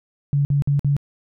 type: tone bursts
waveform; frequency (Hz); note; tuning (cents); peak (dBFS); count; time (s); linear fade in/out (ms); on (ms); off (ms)
sine; 142.2; C#3; +45; -15; 4; 0.33-0.966; 0; 120; 52
effects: none